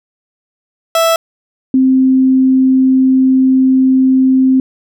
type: tone pair in turn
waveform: 30% pulse / sine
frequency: 659.3 / 261.6 Hz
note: E5 / C4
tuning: 0 / 0 cents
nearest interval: octave + major third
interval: 1600 cents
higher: first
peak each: -6 dBFS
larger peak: neither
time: 0.95-1.16 / 1.74-4.6 s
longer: second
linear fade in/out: 2 ms
effects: none